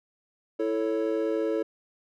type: chord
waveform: triangle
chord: A major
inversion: second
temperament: equal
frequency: 329.6 / 440 / 554.4 Hz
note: E4 / A4 / C#5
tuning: 0 / 0 / 0 cents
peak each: -27 / -26 / -29 dBFS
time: 0.59-1.63 s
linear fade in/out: 10 ms
effects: none